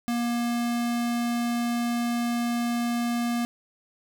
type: tone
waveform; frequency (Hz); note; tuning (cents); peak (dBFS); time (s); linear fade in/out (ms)
square; 237.6; A#3; +33; -25; 0.08-3.45; 0
effects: none